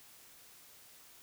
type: silence
effects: white hiss -58 dBFS RMS until 1.22 s